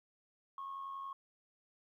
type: tone with amplitude modulation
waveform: sine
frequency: 1091 Hz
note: C#6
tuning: 28 cents flat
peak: -38 dBFS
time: 0.58-1.13 s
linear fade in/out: 2 ms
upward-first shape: sine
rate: 91 Hz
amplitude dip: 50%
effects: tanh soft clip ceiling -37 dBFS + 13-bit